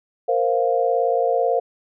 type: chord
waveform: sine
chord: Bb suspended second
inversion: none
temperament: just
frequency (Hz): 466.2 / 524.4 / 699.2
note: Bb4 / C5 / F5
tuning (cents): 0 / +4 / +2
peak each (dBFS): -21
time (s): 0.28-1.6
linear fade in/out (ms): 10
effects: none